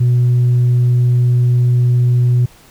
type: tone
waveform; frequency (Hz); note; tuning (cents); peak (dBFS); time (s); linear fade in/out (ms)
sine; 122.8; B2; -9; -7; 0-2.46; 10
effects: tanh soft clip ceiling -7 dBFS + pink hiss -45 dBFS RMS until 2.7 s